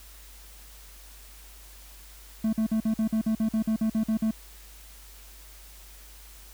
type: tone bursts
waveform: triangle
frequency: 220 Hz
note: A3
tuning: in tune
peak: -20 dBFS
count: 14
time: 2.44-4.31 s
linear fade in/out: 5 ms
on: 89 ms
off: 48 ms
effects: added 50 Hz sine -48 dBFS peak until 6.53 s + white hiss -51 dBFS RMS until 6.53 s